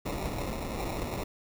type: noise with sample-and-hold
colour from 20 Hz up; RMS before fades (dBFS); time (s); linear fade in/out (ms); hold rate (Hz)
pink; -34; 0.05-1.24; 10; 1575
effects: none